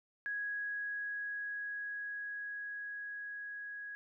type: tone with level ramp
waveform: sine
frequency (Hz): 1661.2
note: G#6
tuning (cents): 0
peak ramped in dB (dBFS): -35 to -42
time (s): 0.26-3.95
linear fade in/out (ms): 0
effects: none